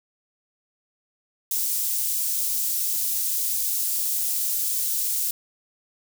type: high-pass noise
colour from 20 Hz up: white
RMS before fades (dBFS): -25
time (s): 1.51-5.31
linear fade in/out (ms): 2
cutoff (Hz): 6900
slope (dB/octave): 12
effects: none